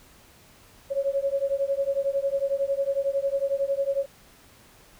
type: beating tone pair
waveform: sine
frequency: 547 / 558 Hz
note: C#5 / C#5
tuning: -23 / +11 cents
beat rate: 11 Hz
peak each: -26 dBFS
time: 0.9-4.06 s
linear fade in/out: 20 ms
effects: pink hiss -54 dBFS RMS until 4.99 s